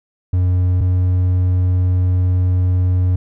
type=tone pair in turn; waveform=triangle; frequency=90.6 / 90.99 Hz; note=F#2 / F#2; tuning=-36 / -28 cents; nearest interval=unison; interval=8 cents; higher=second; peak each=-10 dBFS; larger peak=neither; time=0.33-0.81 / 0.81-3.16 s; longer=second; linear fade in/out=5 ms; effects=none